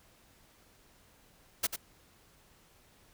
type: noise with echo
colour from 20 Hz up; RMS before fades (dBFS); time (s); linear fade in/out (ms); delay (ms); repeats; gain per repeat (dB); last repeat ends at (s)
white; -29; 1.63-1.67; 10; 93; 1; -8; 1.763
effects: pink hiss -63 dBFS RMS until 3.13 s